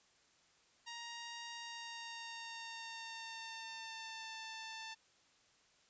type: tone with pitch glide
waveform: 10% pulse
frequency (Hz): 937 to 889.5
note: A#5 to A5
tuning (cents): +9 to +19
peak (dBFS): -37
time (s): 0.86-4.95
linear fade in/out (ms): 20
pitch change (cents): -90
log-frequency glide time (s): 1.52-4.38
effects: white hiss -70 dBFS RMS until 5.89 s + resampled to 16000 Hz